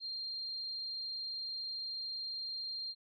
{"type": "tone", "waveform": "sine", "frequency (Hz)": 4191, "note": "C8", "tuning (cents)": 2, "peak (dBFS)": -38, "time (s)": [0, 2.95], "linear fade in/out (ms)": 50, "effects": []}